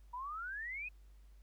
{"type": "exponential sweep", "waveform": "sine", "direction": "up", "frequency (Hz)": [953, 2562], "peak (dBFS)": -40, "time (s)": [0.13, 0.89], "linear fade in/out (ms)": 10, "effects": ["added 50 Hz sine -56 dBFS peak until 1.42 s", "pink hiss -75 dBFS RMS until 1.42 s"]}